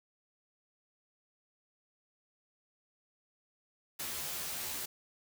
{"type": "noise with comb filter", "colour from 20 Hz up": "white", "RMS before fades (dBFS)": -39, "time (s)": [3.99, 4.86], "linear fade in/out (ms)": 10, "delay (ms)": 13, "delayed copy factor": 0.9, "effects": []}